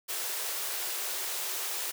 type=high-pass noise; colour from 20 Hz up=white; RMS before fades=-34 dBFS; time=0.08-1.92 s; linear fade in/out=20 ms; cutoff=340 Hz; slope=96 dB/octave; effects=none